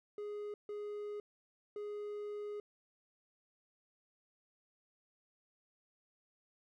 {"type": "tone bursts at uneven times", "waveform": "triangle", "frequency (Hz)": 415.3, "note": "G#4", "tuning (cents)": 0, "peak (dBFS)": -38, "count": 3, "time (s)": [[0.18, 0.54], [0.69, 1.2], [1.76, 2.6]], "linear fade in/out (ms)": 2, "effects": []}